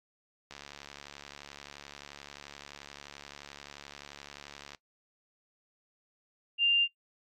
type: click train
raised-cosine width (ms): 0.2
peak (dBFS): -27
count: 304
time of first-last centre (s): 0.51-4.748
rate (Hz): 71.5
type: tone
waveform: sine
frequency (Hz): 2794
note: F7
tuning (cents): 0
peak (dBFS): -22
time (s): 6.58-6.88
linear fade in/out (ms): 50
effects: noise-tail reverb RT60 0.1 s tail -21 dB re dry + AAC 64 kbps